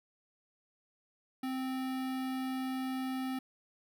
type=tone with notch filter; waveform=square; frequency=260.8 Hz; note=C4; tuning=5 cents flat; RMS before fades=-36 dBFS; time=1.43-3.39 s; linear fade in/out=5 ms; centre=6900 Hz; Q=1.2; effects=none